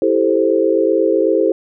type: chord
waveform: sine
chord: A minor seventh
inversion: second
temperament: equal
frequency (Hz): 329.6 / 392 / 440 / 523.3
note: E4 / G4 / A4 / C5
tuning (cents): 0 / 0 / 0 / 0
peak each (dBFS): -17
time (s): 0.02-1.52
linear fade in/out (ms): 2
effects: none